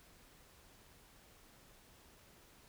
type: silence
effects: pink hiss -63 dBFS RMS until 2.68 s